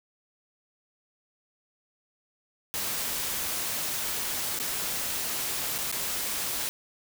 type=noise with dropouts; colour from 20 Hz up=white; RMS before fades=-31 dBFS; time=2.74-6.69 s; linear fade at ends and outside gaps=0 ms; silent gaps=4.589-4.599 / 5.781-5.786 / 5.915-5.925 s; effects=none